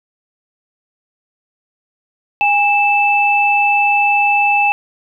sine tone pair together, 816.8 / 2637 Hz, G#5 / E7, -29 / 0 cents, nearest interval octave + minor sixth, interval 2029 cents, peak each -13 dBFS, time 2.41-4.72 s, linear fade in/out 0 ms, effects none

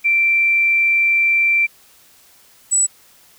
sine tone pair in turn, 2349 / 7885 Hz, D7 / B8, 0 / -4 cents, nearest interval octave + major sixth, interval 2096 cents, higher second, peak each -12 dBFS, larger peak neither, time 0.04-1.67 / 2.71-2.87 s, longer first, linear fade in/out 20 ms, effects white hiss -50 dBFS RMS until 3.38 s

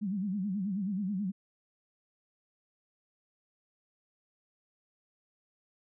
sine tone with vibrato, 196.1 Hz, G3, 1 cent sharp, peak -30 dBFS, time 0.01-1.32 s, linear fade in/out 20 ms, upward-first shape sine, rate 9.3 Hz, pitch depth 140 cents each way, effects none

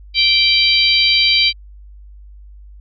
harmonic tone, 781 Hz, G5, 7 cents flat, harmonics 3 / 4 / 5 / 6, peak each -16 / -16 / -16 / -16 dBFS, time 0.14-1.53 s, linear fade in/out 50 ms, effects added 50 Hz sine -36 dBFS peak until 2.8 s

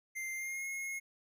square tone with pitch glide, 2093 to 2161 Hz, C7 to C#7, 0 to -45 cents, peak -38 dBFS, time 0.15-1 s, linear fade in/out 20 ms, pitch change +55 cents, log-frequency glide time 0.34-0.66 s, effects none

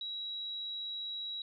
sine tone, 3875 Hz, B7, 34 cents flat, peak -37 dBFS, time 0.01-1.42 s, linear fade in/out 2 ms, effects none

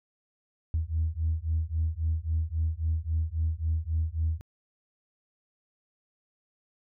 sine beating tone pair, 78.6 / 82.3 Hz, D#2 / E2, +18 / -2 cents, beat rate 3.7 Hz, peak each -28 / -28 dBFS, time 0.74-4.41 s, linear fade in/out 0 ms, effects tanh soft clip ceiling -19 dBFS

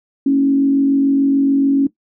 sine tone with frequency modulation, 275.6 Hz, C#4, 10 cents flat, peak -10 dBFS, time 0.26-1.87 s, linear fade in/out 5 ms, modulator 46.9 Hz, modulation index 0.4, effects noise-tail reverb RT60 0.1 s tail -17 dB re dry

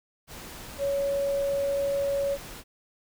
sine tone in noise, 559 Hz, C#5, 14 cents sharp, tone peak -24 dBFS, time 0.78-2.38 s, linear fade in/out 50 ms, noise pink, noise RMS -42 dBFS, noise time 0.27-2.64 s, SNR +15 dB, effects none

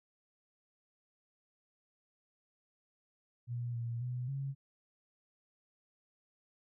sine tone with pitch steps, 120.3 / 117.4 / 124.2 / 137.1 Hz, B2 / A#2 / B2 / C#3, -45 / +13 / +10 / -19 cents, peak -35 dBFS, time 3.47-4.55 s, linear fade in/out 50 ms, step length 270 ms, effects none

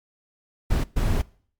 brown noise bursts at uneven times, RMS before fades -21 dBFS, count 2, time 0.7-0.84 / 0.96-1.22 s, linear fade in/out 10 ms, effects noise-tail reverb RT60 0.5 s tail -22 dB re dry + MP3 96 kbps

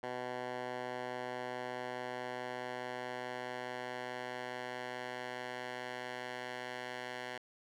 10% pulse tone with band-pass filter sweep, 124.7 Hz, B2, 17 cents sharp, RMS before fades -42 dBFS, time 0.03-7.38 s, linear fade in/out 5 ms, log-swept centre 1000 to 1800 Hz, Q 0.81, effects none

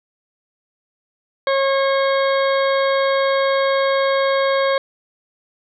harmonic tone, 544 Hz, C#5, 33 cents flat, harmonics 1 / 2 / 3 / 4 / 6 / 7 / 8, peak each -16 / -22 / -26 / -28 / -32 / -33 / -34 dBFS, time 1.47-4.78 s, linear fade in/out 2 ms, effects none

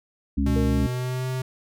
harmonic tone, 69.3 Hz, C#2, in tune, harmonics 1 / 3 / 4, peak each -23 / -25 / -25 dBFS, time 0.37-0.87 s, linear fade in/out 10 ms
square tone with pitch glide, 122.1 to 128.99 Hz, B2 to C3, -19 to -24 cents, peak -26 dBFS, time 0.46-1.42 s, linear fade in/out 5 ms, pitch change +95 cents, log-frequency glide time 0.66-1.27 s
sine tone with exponential decay, 463.3 Hz, A#4, 11 cents flat, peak -25 dBFS, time 0.56-1.35 s, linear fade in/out 2 ms, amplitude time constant 170 ms
effects none

